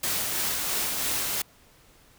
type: noise with tremolo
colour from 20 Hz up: white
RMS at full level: -27 dBFS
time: 0.03-1.42 s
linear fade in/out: 5 ms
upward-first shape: sine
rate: 3 Hz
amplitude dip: 25%
effects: pink hiss -57 dBFS RMS until 2.18 s